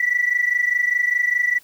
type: tone pair together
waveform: sine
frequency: 1950.6 / 1975.5 Hz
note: B6 / B6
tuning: -22 / 0 cents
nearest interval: unison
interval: 22 cents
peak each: -18 / -20 dBFS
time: 0-1.59 s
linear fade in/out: 5 ms
effects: tanh soft clip ceiling -10 dBFS + white hiss -52 dBFS RMS until 1.63 s